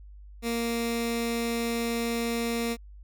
15% pulse tone with notch filter, 233.1 Hz, A#3, in tune, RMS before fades -29 dBFS, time 0.42-2.77 s, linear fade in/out 50 ms, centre 840 Hz, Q 1.2, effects added 50 Hz sine -44 dBFS peak until 3.03 s

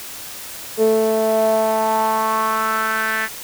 sawtooth tone with band-pass filter sweep, 220 Hz, A3, in tune, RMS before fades -18 dBFS, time 0.77-3.29 s, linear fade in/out 50 ms, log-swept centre 450 to 1800 Hz, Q 4.5, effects white hiss -33 dBFS RMS until 3.43 s

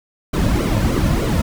brown noise with flanger, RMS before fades -17 dBFS, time 0.33-1.42 s, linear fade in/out 10 ms, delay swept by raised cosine 1.1 to 2.6 ms, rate 3.3 Hz, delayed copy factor -0.75, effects none

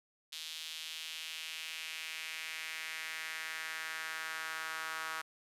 sawtooth tone with high-pass filter sweep, 159.9 Hz, D#3, 48 cents sharp, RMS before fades -42 dBFS, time 0.32-5.22 s, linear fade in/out 10 ms, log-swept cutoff 3500 to 1300 Hz, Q 2.4, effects resampled to 32000 Hz

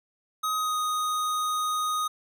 square tone with pitch glide, 1260 to 1244.1 Hz, D#6 to D#6, +21 to -1 cents, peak -26 dBFS, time 0.43-2.08 s, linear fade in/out 10 ms, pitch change -22 cents, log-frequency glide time 0.56-0.77 s, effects none

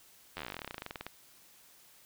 slowing click train, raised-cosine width 0.3 ms, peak -23 dBFS, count 26, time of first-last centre 0.37-1.066 s, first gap 11 ms, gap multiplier 1.07, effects white hiss -60 dBFS RMS until 2.05 s

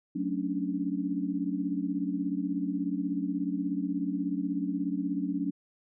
sine chord, D major seventh, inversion first, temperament equal, 185 / 220 / 277.2 / 293.7 Hz, F#3 / A3 / C#4 / D4, 0 / 0 / 0 / 0 cents, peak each -34 / -38 / -32 / -33 dBFS, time 0.15-5.51 s, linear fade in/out 10 ms, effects none

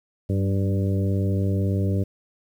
harmonic tone with a mistuned harmonic, 98 Hz, G2, in tune, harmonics 1 / 2 / 3 / 4 / 5 / 6, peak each -21 / -27 / -31 / -33 / -35 / -37 dBFS, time 0.29-2.04 s, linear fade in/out 10 ms, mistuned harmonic 2, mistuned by -31 cents, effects 9-bit

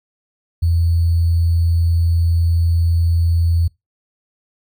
sine tone with sample-and-hold, 84.1 Hz, E2, 35 cents sharp, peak -12 dBFS, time 0.62-3.68 s, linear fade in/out 10 ms, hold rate 4410 Hz, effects noise-tail reverb RT60 0.2 s tail -25 dB re dry

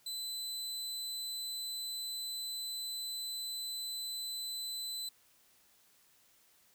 sawtooth tone, 4020 Hz, B7, 30 cents sharp, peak -35 dBFS, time 0.06-5.09 s, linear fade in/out 5 ms, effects white hiss -67 dBFS RMS until 6.74 s

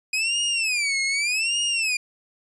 sawtooth tone with vibrato, 2484 Hz, D#7, 3 cents flat, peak -18 dBFS, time 0.13-1.97 s, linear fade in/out 5 ms, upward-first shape sine, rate 0.84 Hz, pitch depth 240 cents each way, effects resampled to 22050 Hz

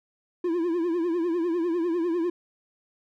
triangle tone with vibrato, 340.6 Hz, F4, 43 cents flat, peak -21 dBFS, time 0.44-2.3 s, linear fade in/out 5 ms, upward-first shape triangle, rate 10 Hz, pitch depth 120 cents each way, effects none

